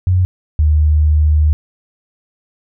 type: tone pair in turn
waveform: sine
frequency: 91.3 / 76.16 Hz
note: F#2 / D#2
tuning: -23 / -36 cents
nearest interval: minor third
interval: 313 cents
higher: first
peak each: -9 / -8 dBFS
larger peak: second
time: 0.07-0.25 / 0.59-1.53 s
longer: second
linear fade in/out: 0 ms
effects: none